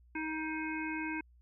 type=harmonic tone with a mistuned harmonic; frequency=314.6 Hz; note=D#4; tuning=19 cents sharp; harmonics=1 / 3 / 5 / 7 / 8; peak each=-37 / -43 / -42 / -43 / -44 dBFS; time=0.15-1.21 s; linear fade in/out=5 ms; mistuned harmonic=7; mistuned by=-25 cents; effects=added 60 Hz sine -59 dBFS peak until 1.41 s